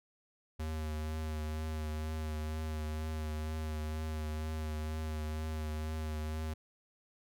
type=tone with vibrato; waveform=square; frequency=77.78 Hz; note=D#2; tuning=in tune; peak=-36 dBFS; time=0.59-6.54 s; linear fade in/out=10 ms; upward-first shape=triangle; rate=2.1 Hz; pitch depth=26 cents each way; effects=none